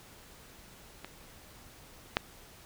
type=clicks; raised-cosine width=0.3 ms; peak=-25 / -9 dBFS; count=2; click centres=1.046 / 2.169 s; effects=pink hiss -54 dBFS RMS until 2.65 s